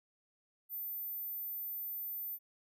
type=tone; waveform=sine; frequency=14080 Hz; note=A9; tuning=in tune; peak=-38 dBFS; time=0.69-2.39 s; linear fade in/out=50 ms; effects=none